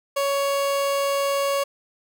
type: tone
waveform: 30% pulse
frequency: 558 Hz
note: C#5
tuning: 11 cents sharp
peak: -18 dBFS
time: 0.16-1.64 s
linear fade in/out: 10 ms
effects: none